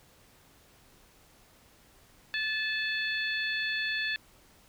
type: harmonic tone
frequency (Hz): 869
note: A5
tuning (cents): -22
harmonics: 2 / 3 / 4 / 5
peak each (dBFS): -31 / -35 / -37 / -39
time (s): 2.34-4.16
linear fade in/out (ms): 0
effects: pink hiss -60 dBFS RMS until 4.68 s